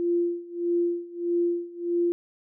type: tone with tremolo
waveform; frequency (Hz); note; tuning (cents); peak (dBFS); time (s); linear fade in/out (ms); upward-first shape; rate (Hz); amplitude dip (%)
sine; 345.9; F4; -17; -20; 0-2.12; 0; sine; 1.6; 90
effects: none